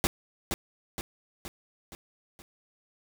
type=noise with echo; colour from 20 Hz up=pink; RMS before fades=-25 dBFS; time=0.04-0.07 s; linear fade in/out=0 ms; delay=470 ms; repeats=5; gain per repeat=-5 dB; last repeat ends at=2.42 s; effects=none